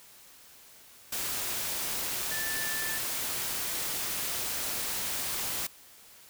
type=tone in noise; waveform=sine; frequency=1760 Hz; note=A6; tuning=in tune; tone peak=-35 dBFS; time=2.31-2.98 s; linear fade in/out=5 ms; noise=white; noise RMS=-33 dBFS; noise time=1.12-5.67 s; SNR=-5 dB; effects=white hiss -54 dBFS RMS until 6.29 s